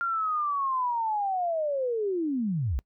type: linear sweep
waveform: sine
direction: down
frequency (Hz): 1396.9 to 51.8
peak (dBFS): -25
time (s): 0.01-2.79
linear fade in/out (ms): 0
effects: noise-tail reverb RT60 0.1 s tail -24 dB re dry